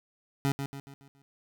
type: tone with echo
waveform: 25% pulse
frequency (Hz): 138.59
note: C#3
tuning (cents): 0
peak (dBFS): -21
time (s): 0.45-0.52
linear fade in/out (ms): 0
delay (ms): 140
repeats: 5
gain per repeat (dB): -7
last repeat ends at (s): 1.22
effects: none